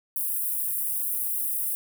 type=high-pass noise; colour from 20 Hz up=white; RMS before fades=-28 dBFS; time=0.16-1.75 s; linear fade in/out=0 ms; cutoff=9500 Hz; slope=48 dB/octave; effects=none